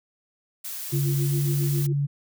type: noise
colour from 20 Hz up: blue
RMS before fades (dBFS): -34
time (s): 0.64-1.87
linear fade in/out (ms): 10
type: tone with tremolo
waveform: sine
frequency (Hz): 344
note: F4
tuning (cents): -26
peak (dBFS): -29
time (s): 0.92-1.93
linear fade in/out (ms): 10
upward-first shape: sine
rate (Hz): 7.3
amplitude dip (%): 85
type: tone with pitch glide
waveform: sine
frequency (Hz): 140 to 142.28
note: C#3 to C#3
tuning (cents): +18 to +45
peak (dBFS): -21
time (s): 0.92-2.07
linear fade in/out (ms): 20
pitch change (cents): +27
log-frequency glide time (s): 1.25-1.32
effects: none